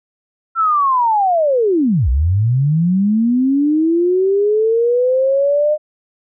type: linear two-way sweep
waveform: sine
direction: down then up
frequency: 1361 to 58.4 to 612 Hz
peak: -11 dBFS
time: 0.55-5.78 s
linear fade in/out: 50 ms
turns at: 2.09 s
effects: none